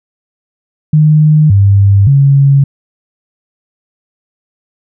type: tone with pitch steps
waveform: sine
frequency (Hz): 153.1 / 99.4 / 139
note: D#3 / G2 / C#3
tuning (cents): -28 / +25 / +5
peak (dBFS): -3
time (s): 0.93-2.64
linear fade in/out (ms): 5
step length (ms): 570
effects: none